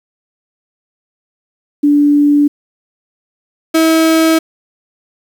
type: tone pair in turn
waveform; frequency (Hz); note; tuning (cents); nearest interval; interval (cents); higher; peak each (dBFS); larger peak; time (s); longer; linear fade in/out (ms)
sine / 35% pulse; 290.9 / 322.6; D4 / E4; -16 / -37; major second; 179; second; -6 / -6; neither; 1.83-2.48 / 3.74-4.39; neither; 10
effects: 7-bit